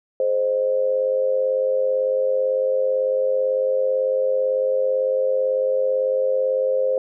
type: tone with amplitude modulation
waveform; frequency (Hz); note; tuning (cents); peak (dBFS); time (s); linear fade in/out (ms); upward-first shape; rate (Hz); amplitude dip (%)
sine; 523.3; C5; 0; -14; 0.2-6.98; 2; sine; 98; 70
effects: none